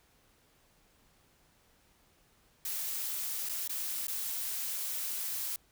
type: noise with dropouts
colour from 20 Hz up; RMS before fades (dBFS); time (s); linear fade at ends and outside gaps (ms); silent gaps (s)
blue; -36; 2.65-5.56; 2; 3.489-3.494 / 3.677-3.694 / 4.07-4.081
effects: pink hiss -67 dBFS RMS until 5.71 s